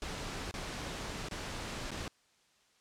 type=noise with dropouts; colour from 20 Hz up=pink; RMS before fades=-40 dBFS; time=0.02-2.08 s; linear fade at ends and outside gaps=1 ms; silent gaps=0.512-0.54 / 1.286-1.311 / 1.907-1.915 s; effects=white hiss -69 dBFS RMS until 2.8 s + low-pass 7000 Hz 12 dB/octave